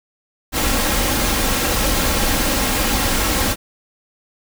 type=noise with comb filter; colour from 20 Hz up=pink; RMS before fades=-18 dBFS; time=0.52-3.56 s; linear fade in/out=50 ms; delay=3.7 ms; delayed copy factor=+0.5; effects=none